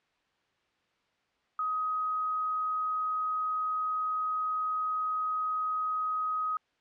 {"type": "tone", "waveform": "sine", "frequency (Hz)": 1259, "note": "D#6", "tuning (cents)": 20, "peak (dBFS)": -28, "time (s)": [1.59, 6.57], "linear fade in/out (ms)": 2, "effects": ["white hiss -72 dBFS RMS until 6.8 s", "low-pass 3000 Hz 12 dB/octave"]}